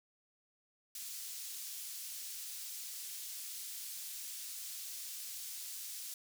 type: high-pass noise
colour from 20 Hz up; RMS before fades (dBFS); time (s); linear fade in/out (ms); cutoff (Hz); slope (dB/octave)
pink; -45; 0.95-6.14; 2; 5300; 12
effects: none